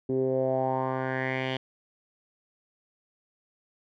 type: tone with low-pass filter sweep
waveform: 10% pulse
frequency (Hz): 130.81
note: C3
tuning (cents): 0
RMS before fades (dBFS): -28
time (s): 0.09-1.57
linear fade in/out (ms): 5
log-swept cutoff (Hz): 340 to 3100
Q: 4.1
effects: none